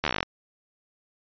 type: slowing click train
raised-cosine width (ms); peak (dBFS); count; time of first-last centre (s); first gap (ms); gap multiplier
0.3; -8; 12; 0.04-0.229; 12; 1.07
effects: resampled to 11025 Hz